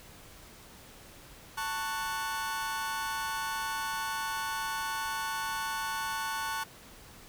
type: chord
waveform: 40% pulse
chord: F# minor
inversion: first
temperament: just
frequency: 888 / 1110 / 1480 Hz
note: A5 / C#6 / F#6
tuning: +16 / +2 / 0 cents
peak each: -35 / -37 / -36 dBFS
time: 1.57-6.64 s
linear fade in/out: 10 ms
effects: pink hiss -52 dBFS RMS until 7.28 s